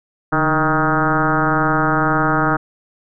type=tone with frequency modulation; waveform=sine; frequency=784 Hz; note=G5; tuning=in tune; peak=-13 dBFS; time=0.32-2.57 s; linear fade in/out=10 ms; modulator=159 Hz; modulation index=4.5; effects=none